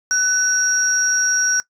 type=tone pair together; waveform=sine; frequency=1500 / 5663 Hz; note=F#6 / F8; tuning=+23 / +23 cents; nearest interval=octave + major seventh; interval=2300 cents; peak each=-17 dBFS; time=0.11-1.6 s; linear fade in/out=0 ms; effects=noise-tail reverb RT60 0.1 s tail -20 dB re dry + tanh soft clip ceiling -7 dBFS